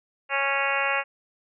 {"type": "harmonic tone", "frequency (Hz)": 276.4, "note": "C#4", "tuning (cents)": -5, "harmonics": [2, 3, 4, 5, 6, 7, 8, 9, 10], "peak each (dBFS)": [-31, -31, -31, -31, -31, -31, -31, -31, -31], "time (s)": [0.29, 1.04], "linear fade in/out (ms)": 50, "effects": []}